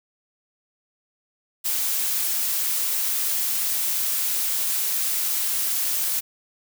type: noise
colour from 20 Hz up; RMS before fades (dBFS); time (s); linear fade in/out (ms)
blue; -24; 1.64-6.21; 20
effects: none